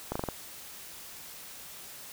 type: slowing click train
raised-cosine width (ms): 1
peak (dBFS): -17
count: 5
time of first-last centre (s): 0.12-0.287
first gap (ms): 35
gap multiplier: 1.12
effects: white hiss -46 dBFS RMS until 2.12 s